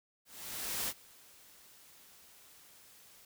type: noise with ADSR envelope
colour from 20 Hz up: white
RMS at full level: -35 dBFS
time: 0.25-3.25 s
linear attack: 630 ms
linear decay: 53 ms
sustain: -24 dB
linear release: 3 ms
effects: none